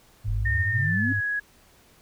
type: tone with vibrato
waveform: sine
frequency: 101.9 Hz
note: G#2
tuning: 32 cents flat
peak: -26 dBFS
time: 0.24-1.21 s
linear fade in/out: 20 ms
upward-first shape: square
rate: 1.6 Hz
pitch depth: 26 cents each way
type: exponential sweep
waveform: sine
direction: up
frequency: 38.89 to 277.2 Hz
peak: -25 dBFS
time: 0.27-1.13 s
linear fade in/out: 10 ms
type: tone with pitch glide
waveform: sine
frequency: 1830 to 1668.5 Hz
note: A#6 to G#6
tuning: -32 to +8 cents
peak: -24 dBFS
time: 0.45-1.4 s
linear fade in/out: 10 ms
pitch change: -160 cents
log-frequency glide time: 0.74-1.17 s
effects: pink hiss -57 dBFS RMS until 2.01 s